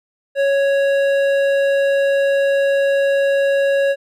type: tone with hard clipping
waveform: triangle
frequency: 554.4 Hz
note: C#5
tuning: in tune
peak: -15 dBFS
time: 0.35-3.96 s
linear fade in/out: 50 ms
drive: 14 dB
effects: none